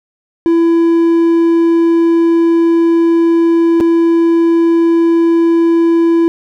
triangle tone with dropouts, 334.2 Hz, E4, 24 cents sharp, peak -5 dBFS, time 0.46-6.28 s, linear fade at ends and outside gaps 0 ms, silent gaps 3.802-3.808 s, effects none

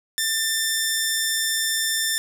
10% pulse tone, 1785 Hz, A6, 24 cents sharp, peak -12 dBFS, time 0.18-2.18 s, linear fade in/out 0 ms, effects none

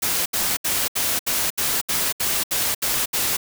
white noise bursts, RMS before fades -22 dBFS, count 11, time 0.02-3.37 s, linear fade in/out 10 ms, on 240 ms, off 71 ms, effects none

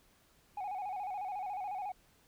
sine tone with vibrato, 784 Hz, G5, in tune, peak -34 dBFS, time 0.57-1.92 s, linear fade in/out 5 ms, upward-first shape square, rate 14 Hz, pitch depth 88 cents each way, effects tanh soft clip ceiling -35 dBFS + pink hiss -67 dBFS RMS until 2.27 s

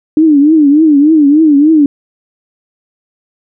sine tone with vibrato, 300 Hz, D4, 37 cents sharp, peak -3 dBFS, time 0.17-1.86 s, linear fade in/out 2 ms, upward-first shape triangle, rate 3.4 Hz, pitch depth 150 cents each way, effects none

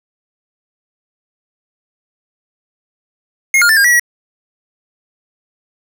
square tone with pitch steps, 2149 / 1417 / 1769 / 1615 / 1936 / 1921 Hz, C7 / F6 / A6 / G#6 / B6 / B6, +46 / +25 / +9 / -49 / -35 / -48 cents, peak -8 dBFS, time 3.54-3.996 s, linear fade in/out 2 ms, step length 76 ms, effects none

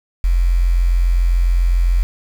sine tone with quantisation, 43.65 Hz, F1, in tune, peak -11 dBFS, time 0.24-2.03 s, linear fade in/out 0 ms, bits 6, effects none

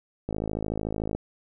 click train, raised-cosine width 2 ms, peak -16 dBFS, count 47, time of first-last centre 0.29-1.15 s, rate 53.5 Hz, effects none

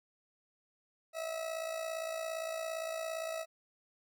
40% pulse tone with amplitude modulation, 648 Hz, E5, 30 cents flat, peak -33 dBFS, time 1.13-3.46 s, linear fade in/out 50 ms, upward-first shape sine, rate 57.5 Hz, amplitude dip 60%, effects none

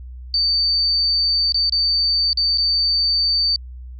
sine tone with dropouts, 4584 Hz, D8, 43 cents flat, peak -15 dBFS, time 0.34-3.56 s, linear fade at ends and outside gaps 1 ms, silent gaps 1.522-1.544 / 1.696-1.723 / 2.331-2.373 / 2.575-2.582 s, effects added 62 Hz sine -32 dBFS peak until 3.99 s

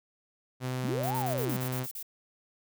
sawtooth tone, 127.8 Hz, C3, 40 cents flat, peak -27 dBFS, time 0.6-1.87 s, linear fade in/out 50 ms
sine linear two-way sweep, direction up then down, 155.9 to 932.3 to 155.9 Hz, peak -31 dBFS, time 0.83-1.58 s, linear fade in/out 20 ms, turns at 1.16 s
violet noise bursts, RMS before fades -39 dBFS, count 9, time 1.03-2.028 s, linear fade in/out 5 ms, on 78 ms, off 37 ms
effects none

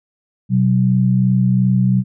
sine tone pair together, 126 / 188.79 Hz, B2 / F#3, +35 / +35 cents, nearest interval perfect fifth, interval 700 cents, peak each -14 dBFS, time 0.49-2.04 s, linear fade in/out 50 ms, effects none

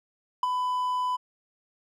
triangle tone with ADSR envelope, 1000 Hz, B5, 21 cents sharp, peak -17 dBFS, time 0.43-1.17 s, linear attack 3 ms, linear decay 18 ms, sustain -6 dB, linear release 18 ms, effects none

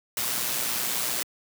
white noise with amplitude modulation, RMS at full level -26 dBFS, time 0.17-1.23 s, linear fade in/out 2 ms, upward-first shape sine, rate 121 Hz, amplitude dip 45%, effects high-pass 100 Hz 12 dB/octave

